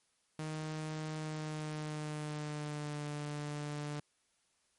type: tone with pitch glide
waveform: sawtooth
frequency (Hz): 155.56 to 147.59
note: D#3 to D3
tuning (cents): 0 to +9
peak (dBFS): -34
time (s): 0.39-4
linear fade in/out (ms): 2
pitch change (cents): -91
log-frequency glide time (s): 1.16-3.05
effects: white hiss -75 dBFS RMS until 4.78 s + MP3 48 kbps

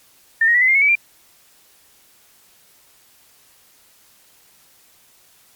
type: tone with pitch steps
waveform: sine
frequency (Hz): 1805 / 1877.3 / 1952.5 / 2031 / 2112 / 2197 / 2285 / 2376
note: A6 / A#6 / B6 / B6 / C7 / C#7 / D7 / D7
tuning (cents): +44 / +12 / -20 / +48 / +16 / -16 / -48 / +20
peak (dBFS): -11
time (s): 0.41-0.954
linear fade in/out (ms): 5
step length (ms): 68
effects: white hiss -53 dBFS RMS until 5.55 s + MP3 96 kbps

